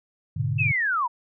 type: chord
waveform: sine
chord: G# diminished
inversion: none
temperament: equal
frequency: 103.83 / 123.47 / 146.83 Hz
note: G#2 / B2 / D3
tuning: 0 / 0 / 0 cents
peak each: -27 dBFS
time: 0.36-0.72 s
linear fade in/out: 10 ms
type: linear sweep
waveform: sine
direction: down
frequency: 2670 to 906 Hz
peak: -21 dBFS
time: 0.58-1.08 s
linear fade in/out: 20 ms
effects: none